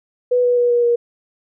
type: tone with pitch steps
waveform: sine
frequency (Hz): 493.9 / 489.1 / 484.3 / 479.6 / 474.9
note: B4 / B4 / B4 / A#4 / A#4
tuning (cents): 0 / -17 / -34 / +49 / +32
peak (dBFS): -12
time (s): 0.31-0.96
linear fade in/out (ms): 10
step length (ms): 130
effects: none